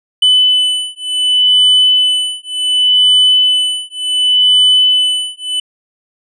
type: beating tone pair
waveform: triangle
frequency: 3000 / 3000.68 Hz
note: F#7 / F#7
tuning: +23 / +24 cents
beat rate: 0.68 Hz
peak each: -10 dBFS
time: 0.22-5.6 s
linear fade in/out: 5 ms
effects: resampled to 22050 Hz